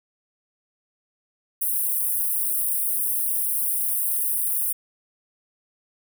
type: high-pass noise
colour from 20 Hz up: white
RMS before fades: -24 dBFS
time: 1.61-4.73 s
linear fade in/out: 10 ms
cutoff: 8900 Hz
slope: 96 dB/octave
effects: none